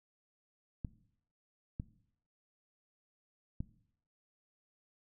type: clicks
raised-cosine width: 5 ms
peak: -25 dBFS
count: 3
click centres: 0.848 / 1.799 / 3.605 s
effects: noise-tail reverb RT60 0.7 s tail -18 dB re dry